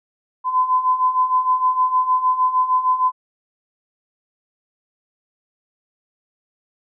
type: beating tone pair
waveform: sine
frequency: 1013 / 1019.5 Hz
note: B5 / C6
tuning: +44 / -45 cents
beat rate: 6.5 Hz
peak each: -21 / -16 dBFS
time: 0.44-3.12 s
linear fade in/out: 50 ms
effects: none